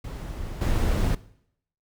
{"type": "noise with level steps", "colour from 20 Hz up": "brown", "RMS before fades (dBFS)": [-34, -23], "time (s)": [0.04, 1.15], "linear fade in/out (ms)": 5, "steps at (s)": 0.61, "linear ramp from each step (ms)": 5, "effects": ["noise-tail reverb RT60 0.7 s tail -19 dB re dry"]}